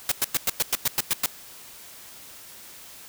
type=noise bursts; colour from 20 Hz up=white; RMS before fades=-22 dBFS; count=10; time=0.09-1.26 s; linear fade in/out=2 ms; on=27 ms; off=100 ms; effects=white hiss -45 dBFS RMS until 3.08 s